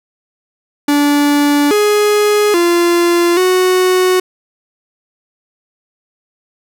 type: tone with pitch steps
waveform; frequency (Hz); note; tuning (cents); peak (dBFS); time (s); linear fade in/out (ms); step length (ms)
45% pulse; 289.8 / 417.3 / 345.3 / 368.6; D4 / G#4 / F4 / F#4; -23 / +8 / -20 / -7; -9; 0.88-4.2; 5; 830
effects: none